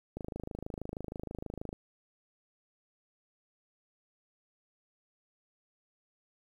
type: click train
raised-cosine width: 2 ms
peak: -25 dBFS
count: 42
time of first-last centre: 0.17-1.729 s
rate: 26.3 Hz
effects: 10-bit